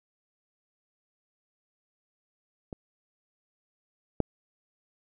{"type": "clicks", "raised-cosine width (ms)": 2, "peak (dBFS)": [-24, -10], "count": 2, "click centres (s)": [2.728, 4.203], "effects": []}